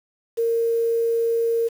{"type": "tone with quantisation", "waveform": "sine", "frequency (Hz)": 461.4, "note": "A#4", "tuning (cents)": -18, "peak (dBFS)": -18, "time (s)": [0.37, 1.69], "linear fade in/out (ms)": 20, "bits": 7, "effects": []}